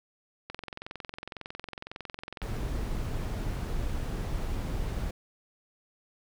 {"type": "click train", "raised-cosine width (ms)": 0.3, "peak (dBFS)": -22, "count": 43, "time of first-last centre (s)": [0.5, 2.418], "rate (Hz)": 21.9}
{"type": "noise", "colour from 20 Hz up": "brown", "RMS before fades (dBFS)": -32, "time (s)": [2.42, 5.11], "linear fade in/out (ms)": 5}
{"effects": []}